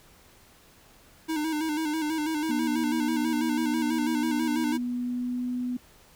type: tone with vibrato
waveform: square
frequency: 310.1 Hz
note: D#4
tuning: 6 cents flat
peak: -27 dBFS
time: 1.28-4.78 s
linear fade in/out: 20 ms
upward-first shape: square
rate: 6.1 Hz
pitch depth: 55 cents each way
type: tone with pitch glide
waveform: sine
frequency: 240 to 248 Hz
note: B3 to B3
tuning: -49 to +7 cents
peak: -27 dBFS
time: 2.49-5.77 s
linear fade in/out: 5 ms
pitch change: +56 cents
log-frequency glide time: 3.95-5.48 s
effects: pink hiss -56 dBFS RMS until 6.15 s